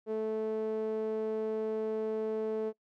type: tone with band-pass filter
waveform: sawtooth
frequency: 218.4 Hz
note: A3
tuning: 13 cents flat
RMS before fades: -33 dBFS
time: 0.06-2.73 s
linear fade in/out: 50 ms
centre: 450 Hz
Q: 3.5
effects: noise-tail reverb RT60 0.1 s tail -24 dB re dry